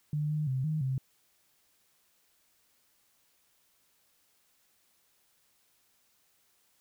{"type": "tone with pitch steps", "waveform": "sine", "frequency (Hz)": [149.7, 152.3, 131, 155.5, 132], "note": ["D3", "D#3", "C3", "D#3", "C3"], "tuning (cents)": [33, -37, 2, -1, 16], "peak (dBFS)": -28, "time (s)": [0.13, 0.98], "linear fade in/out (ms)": 2, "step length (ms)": 170, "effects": ["white hiss -70 dBFS RMS until 6.8 s"]}